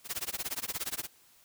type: noise with tremolo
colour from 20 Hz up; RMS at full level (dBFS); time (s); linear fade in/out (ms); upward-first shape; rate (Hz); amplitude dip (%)
white; -33; 0.04-1.08; 50; sine; 17; 100
effects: white hiss -62 dBFS RMS until 1.44 s